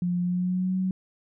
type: tone with pitch glide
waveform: sine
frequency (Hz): 176.9 to 186.99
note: F3 to F#3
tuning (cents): +23 to +19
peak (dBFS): -23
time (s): 0.02-0.91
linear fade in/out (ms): 2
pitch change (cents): +96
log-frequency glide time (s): 0.21-0.77
effects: none